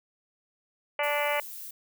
harmonic tone, 292.1 Hz, D4, 9 cents flat, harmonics 2 / 3 / 4 / 5 / 6 / 7 / 8 / 9 / 10, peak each -29 / -32 / -36 / -38 / -39 / -33 / -34 / -41 / -39 dBFS, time 0.99-1.4 s, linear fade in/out 2 ms
violet noise, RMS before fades -41 dBFS, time 1.03-1.71 s, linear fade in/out 5 ms
effects none

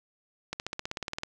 accelerating click train, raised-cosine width 0.2 ms, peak -16 dBFS, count 13, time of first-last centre 0.53-1.234 s, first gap 69 ms, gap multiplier 0.97, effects none

